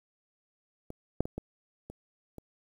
clicks, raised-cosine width 2 ms, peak -27 / -12 / -23 / -22 / -29 / -30 dBFS, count 6, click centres 0.904 / 1.206 / 1.255 / 1.38 / 1.9 / 2.383 s, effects 9-bit

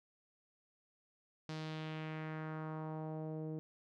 sawtooth tone with low-pass filter sweep, 156.8 Hz, D#3, 14 cents sharp, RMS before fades -43 dBFS, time 1.49-3.59 s, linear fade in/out 0 ms, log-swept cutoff 5000 to 420 Hz, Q 1.8, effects none

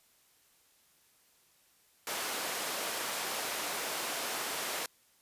pink high-pass noise, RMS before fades -36 dBFS, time 2.07-4.86 s, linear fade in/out 2 ms, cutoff 480 Hz, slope 12 dB/octave, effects white hiss -67 dBFS RMS until 5.21 s + resampled to 32000 Hz

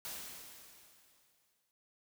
white noise with exponential decay, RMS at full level -42 dBFS, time 0.05-1.71 s, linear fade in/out 0 ms, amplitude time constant 360 ms, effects none

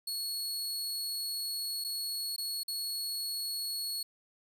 sawtooth tone with dropouts, 4356 Hz, C#8, 31 cents flat, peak -31 dBFS, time 0.07-4.03 s, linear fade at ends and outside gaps 5 ms, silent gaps 1.841-1.845 / 2.363-2.38 / 2.634-2.68 s, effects none

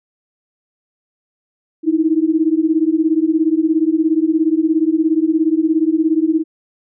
sine beating tone pair, 310.3 / 327.3 Hz, D#4 / E4, -5 / -12 cents, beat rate 17 Hz, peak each -15 dBFS, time 1.83-6.44 s, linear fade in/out 50 ms, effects none

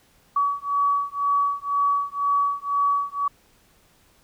sine beating tone pair, 1135 / 1137 Hz, C#6 / C#6, +41 / +44 cents, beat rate 2 Hz, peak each -23 dBFS, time 0.36-3.28 s, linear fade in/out 5 ms, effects pink hiss -59 dBFS RMS until 4.23 s

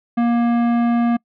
sine tone with tanh clipping, 236.2 Hz, A#3, 23 cents sharp, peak -16 dBFS, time 0.17-1.17 s, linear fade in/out 10 ms, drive 15 dB, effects noise-tail reverb RT60 0.1 s tail -26 dB re dry

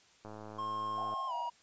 click train, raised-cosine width 1 ms, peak -33 dBFS, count 96, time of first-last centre 0.25-1.138 s, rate 107 Hz
triangle tone with pitch glide, 1071 to 954.2 Hz, C6 to A#5, +40 to +40 cents, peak -33 dBFS, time 0.58-1.5 s, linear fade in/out 10 ms, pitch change -200 cents, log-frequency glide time 1.27-1.33 s
pink band-pass noise, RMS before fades -45 dBFS, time 0.97-1.49 s, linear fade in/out 10 ms, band 660 to 810 Hz, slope 96 dB/octave
effects white hiss -64 dBFS RMS until 1.62 s + resampled to 16000 Hz

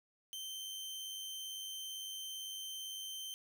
sawtooth tone with amplitude modulation, 3110 Hz, G7, 14 cents flat, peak -38 dBFS, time 0.33-3.34 s, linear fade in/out 0 ms, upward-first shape sine, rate 97.8 Hz, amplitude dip 25%, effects none

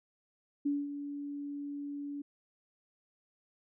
sine tone with ADSR envelope, 286.4 Hz, D4, 43 cents flat, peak -27 dBFS, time 0.65-2.22 s, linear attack 12 ms, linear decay 210 ms, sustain -10 dB, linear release 7 ms, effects none

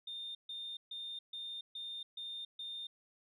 sine tone bursts, 3628 Hz, A#7, 48 cents flat, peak -40 dBFS, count 7, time 0.07-2.87 s, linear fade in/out 5 ms, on 280 ms, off 140 ms, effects tanh soft clip ceiling -37 dBFS

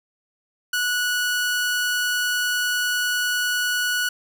sawtooth tone, 1470 Hz, F#6, 12 cents flat, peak -17 dBFS, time 0.73-4.09 s, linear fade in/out 5 ms, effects none

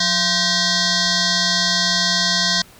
sine tone with frequency modulation, 180 Hz, F#3, 47 cents flat, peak -15 dBFS, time 0-2.62 s, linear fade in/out 5 ms, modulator 864 Hz, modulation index 6.4, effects pink hiss -46 dBFS RMS until 2.79 s

